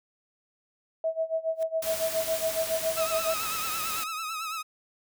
sine tone with tremolo, 647 Hz, E5, 32 cents flat, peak -23 dBFS, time 1.04-3.34 s, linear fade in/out 2 ms, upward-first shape sine, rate 7.2 Hz, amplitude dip 90%
white noise with exponential growth, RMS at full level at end -43 dBFS, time 1.55-1.63 s, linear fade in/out 1 ms, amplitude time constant 16 ms
white noise, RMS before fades -34 dBFS, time 1.82-4.04 s, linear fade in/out 5 ms
sawtooth tone with vibrato, 1286 Hz, E6, 43 cents flat, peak -28 dBFS, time 2.96-4.63 s, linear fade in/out 20 ms, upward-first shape triangle, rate 9 Hz, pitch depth 76 cents each way
effects none

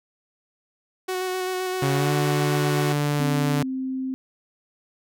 sawtooth tone with vibrato, 370 Hz, F#4, in tune, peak -21 dBFS, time 1.08-2.93 s, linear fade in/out 10 ms, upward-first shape square, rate 7.7 Hz, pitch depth 12 cents each way
sawtooth tone with pitch glide, 138.59 to 146.32 Hz, C#3 to D3, 0 to -6 cents, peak -17 dBFS, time 1.82-3.63 s, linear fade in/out 5 ms, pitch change +94 cents, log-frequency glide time 1.92-2.11 s
sine tone, 261.6 Hz, C4, in tune, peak -25 dBFS, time 3.2-4.14 s, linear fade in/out 0 ms
effects none

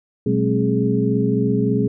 sine tone cluster, 123.4 / 189.4 / 212.7 / 267.6 / 416.4 Hz, B2 / F#3 / G#3 / C4 / G#4, -1 / +41 / +42 / +39 / +5 cents, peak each -22 dBFS, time 0.26-1.88 s, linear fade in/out 5 ms, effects none

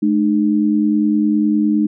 sine tone pair together, 213.8 / 303.7 Hz, A3 / D#4, -49 / -42 cents, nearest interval tritone, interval 607 cents, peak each -15 dBFS, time 0.02-1.87 s, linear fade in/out 10 ms, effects none

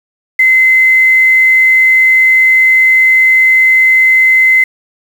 sine tone with quantisation, 2055 Hz, C7, 32 cents flat, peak -4 dBFS, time 0.39-4.64 s, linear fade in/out 5 ms, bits 5, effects none

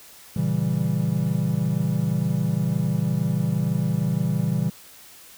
triangle chord, A# diminished seventh, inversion none, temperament equal, 116.54 / 138.59 / 164.81 / 196 Hz, A#2 / C#3 / E3 / G3, 0 / 0 / 0 / 0 cents, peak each -26 / -24 / -22 / -25 dBFS, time 0.36-4.7 s, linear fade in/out 5 ms, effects white hiss -47 dBFS RMS until 5.37 s

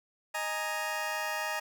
20% pulse chord, D# suspended fourth, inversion none, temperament just, 622.3 / 829.7 / 933.4 Hz, D#5 / G#5 / A#5, 0 / -2 / +2 cents, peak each -32 dBFS, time 0.34-1.6 s, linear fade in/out 10 ms, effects none

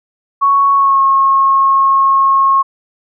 sine tone with pitch glide, 1110 to 1086.5 Hz, C#6 to C#6, +2 to -35 cents, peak -7 dBFS, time 0.41-2.63 s, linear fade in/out 20 ms, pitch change -37 cents, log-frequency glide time 0.74-1.01 s, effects none

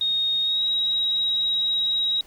sine tone with pitch glide, 3721 to 3821 Hz, A#7 to A#7, -4 to +42 cents, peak -20 dBFS, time 0.01-2.21 s, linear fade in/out 2 ms, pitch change +46 cents, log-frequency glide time 0.42-0.63 s, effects pink hiss -52 dBFS RMS until 2.26 s

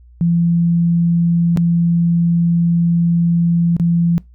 sine tone with dropouts, 170 Hz, F3, 46 cents flat, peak -11 dBFS, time 0.21-4.18 s, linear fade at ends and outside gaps 0 ms, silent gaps 1.563-1.573 / 3.766-3.798 s, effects noise-tail reverb RT60 0.2 s tail -23 dB re dry + added 60 Hz sine -41 dBFS peak until 4.34 s

